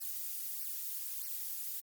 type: noise with flanger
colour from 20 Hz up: violet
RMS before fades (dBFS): -40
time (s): 0-1.81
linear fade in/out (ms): 20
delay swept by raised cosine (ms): 0.28 to 3.48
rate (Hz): 1.6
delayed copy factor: -1
effects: Opus 48 kbps